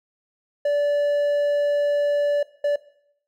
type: tone bursts at uneven times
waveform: triangle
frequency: 580 Hz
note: D5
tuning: 22 cents flat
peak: -16 dBFS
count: 2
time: 0.65-2.43 / 2.64-2.76 s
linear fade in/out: 5 ms
effects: noise-tail reverb RT60 0.7 s tail -18 dB re dry